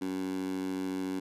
15% pulse tone with high-pass filter, 93.7 Hz, F#2, 22 cents sharp, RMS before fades -34 dBFS, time 0.01-1.2 s, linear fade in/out 10 ms, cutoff 260 Hz, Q 3.4, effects resampled to 32000 Hz

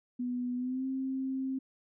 sine tone with pitch glide, 246.9 to 264.6 Hz, B3 to C4, 0 to +20 cents, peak -31 dBFS, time 0.19-1.59 s, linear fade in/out 10 ms, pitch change +120 cents, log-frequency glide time 0.56-0.86 s, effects none

